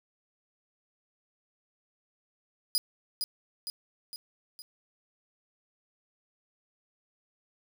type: tone with echo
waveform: sawtooth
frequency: 4937 Hz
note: D#8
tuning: 14 cents flat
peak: -21 dBFS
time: 2.75-2.78 s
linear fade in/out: 0 ms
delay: 460 ms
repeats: 4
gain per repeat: -5 dB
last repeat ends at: 4.62 s
effects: none